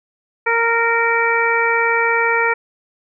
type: harmonic tone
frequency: 462.7 Hz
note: A#4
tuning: 13 cents flat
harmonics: 1 / 2 / 3 / 4 / 5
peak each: -20 / -20 / -20 / -20 / -20 dBFS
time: 0.46-2.54 s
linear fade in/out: 10 ms
effects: none